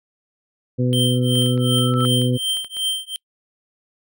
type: harmonic tone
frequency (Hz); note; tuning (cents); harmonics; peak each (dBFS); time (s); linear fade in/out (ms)
125; B2; +21; 1 / 2 / 3 / 4; -18 / -21 / -28 / -26; 0.78-2.38; 20
type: tone with tremolo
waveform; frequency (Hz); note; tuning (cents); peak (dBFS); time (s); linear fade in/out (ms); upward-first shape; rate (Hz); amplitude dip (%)
square; 3136; G7; 0; -18; 0.93-3.16; 0; triangle; 2.7; 100
type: tone with exponential growth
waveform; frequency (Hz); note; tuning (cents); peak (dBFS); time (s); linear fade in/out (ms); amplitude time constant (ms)
sine; 1318.5; E6; 0; -20; 1.13-2.05; 0; 200
type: clicks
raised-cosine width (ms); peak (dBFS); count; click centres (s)
0.3; -24; 12; 1.355 / 1.421 / 1.462 / 1.577 / 1.785 / 1.939 / 2.006 / 2.058 / 2.217 / 2.57 / 2.646 / 2.768
effects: noise-tail reverb RT60 0.1 s tail -25 dB re dry